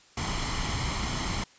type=noise with comb filter; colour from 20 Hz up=pink; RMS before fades=-30 dBFS; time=0.17-1.44 s; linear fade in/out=5 ms; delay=0.95 ms; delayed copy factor=+0.55; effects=white hiss -57 dBFS RMS until 1.58 s + resampled to 16000 Hz